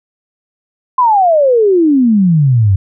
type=exponential sweep; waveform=sine; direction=down; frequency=1042 to 91.9 Hz; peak=-6 dBFS; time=0.98-2.76 s; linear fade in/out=5 ms; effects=none